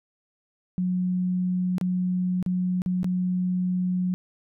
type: tone with dropouts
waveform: sine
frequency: 181.9 Hz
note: F#3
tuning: 29 cents flat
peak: -22 dBFS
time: 0.78-4.14 s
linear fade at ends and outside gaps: 0 ms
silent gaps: 1.782-1.812 / 2.427-2.462 / 2.819-2.861 / 3.031-3.044 s
effects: none